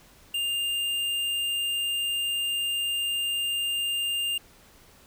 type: tone with hard clipping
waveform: sine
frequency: 2804 Hz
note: F7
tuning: 6 cents sharp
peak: -27 dBFS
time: 0.34-4.38 s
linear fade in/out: 5 ms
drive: 11 dB
effects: pink hiss -55 dBFS RMS until 5.06 s